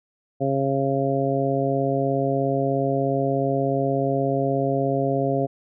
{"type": "harmonic tone", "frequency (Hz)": 136.7, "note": "C#3", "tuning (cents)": -24, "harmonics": [1, 2, 3, 4, 5], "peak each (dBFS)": [-26, -26, -26, -26, -26], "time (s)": [0.4, 5.47], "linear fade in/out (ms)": 20, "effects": []}